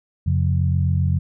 sine tone cluster, 88.6 / 136 / 177.5 Hz, F2 / C#3 / F3, +25 / -33 / +28 cents, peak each -18 / -21 / -26 dBFS, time 0.26-1.19 s, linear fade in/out 10 ms, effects none

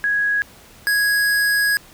sine / square tone pair in turn, 1661.2 / 1661.2 Hz, G#6 / G#6, 0 / 0 cents, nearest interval unison, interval 0 cents, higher neither, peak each -16 dBFS, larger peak neither, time 0.04-0.42 / 0.87-1.77 s, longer second, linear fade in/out 0 ms, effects pink hiss -46 dBFS RMS until 1.93 s

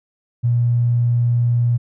triangle tone with tanh clipping, 119.8 Hz, A#2, 48 cents sharp, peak -13 dBFS, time 0.43-1.78 s, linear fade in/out 20 ms, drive 3 dB, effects none

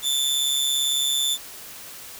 sawtooth tone with amplitude modulation, 3520 Hz, A7, in tune, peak -15 dBFS, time 0.02-1.38 s, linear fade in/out 50 ms, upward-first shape sine, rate 138 Hz, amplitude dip 55%, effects white hiss -40 dBFS RMS until 2.19 s

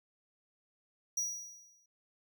square tone with exponential decay, 5790 Hz, F#8, 38 cents flat, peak -30 dBFS, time 1.17-1.86 s, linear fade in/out 5 ms, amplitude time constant 150 ms, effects none

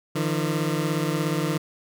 20% pulse beating tone pair, 152.1 / 169.1 Hz, D#3 / E3, -39 / +44 cents, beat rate 17 Hz, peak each -20 / -22 dBFS, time 0.15-1.58 s, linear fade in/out 10 ms, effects none

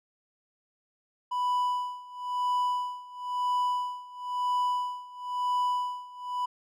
triangle tone with tremolo, 990 Hz, B5, 4 cents sharp, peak -22 dBFS, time 1.31-6.46 s, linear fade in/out 10 ms, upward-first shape sine, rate 0.99 Hz, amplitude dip 90%, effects none

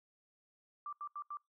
sine tone bursts, 1174.7 Hz, D6, in tune, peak -40 dBFS, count 4, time 0.86-1.371 s, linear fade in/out 2 ms, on 67 ms, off 81 ms, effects noise-tail reverb RT60 0.2 s tail -25 dB re dry

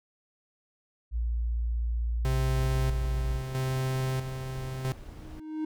sine tone, 57.9 Hz, A#1, 11 cents flat, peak -26 dBFS, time 1.11-3.42 s, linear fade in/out 50 ms
45% pulse tone with tremolo, 130.81 Hz, C3, in tune, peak -27 dBFS, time 2.25-4.92 s, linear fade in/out 0 ms, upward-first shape square, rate 0.77 Hz, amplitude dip 55%
brown noise, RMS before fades -43 dBFS, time 2.56-5.4 s, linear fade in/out 5 ms
triangle tone with exponential growth, 311.1 Hz, D#4, in tune, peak -25 dBFS, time 5-5.65 s, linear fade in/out 5 ms, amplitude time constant 140 ms
effects none

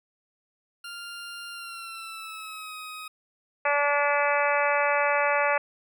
20% pulse tone with pitch glide, 1396.9 to 1259 Hz, F6 to D#6, 0 to +20 cents, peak -32 dBFS, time 0.84-3.08 s, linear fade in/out 5 ms, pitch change -180 cents, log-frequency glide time 1.51-2.75 s
harmonic tone, 288.5 Hz, D4, 31 cents flat, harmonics 2 / 3 / 4 / 5 / 6 / 7 / 8 / 9, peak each -26 / -28 / -29 / -30 / -31 / -31 / -32 / -33 dBFS, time 3.65-5.58 s, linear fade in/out 5 ms
effects none

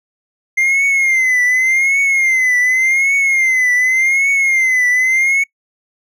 triangle tone with vibrato, 2093 Hz, C7, in tune, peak -9 dBFS, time 0.57-5.44 s, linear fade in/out 10 ms, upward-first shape triangle, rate 0.87 Hz, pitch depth 110 cents each way, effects noise-tail reverb RT60 0.1 s tail -24 dB re dry

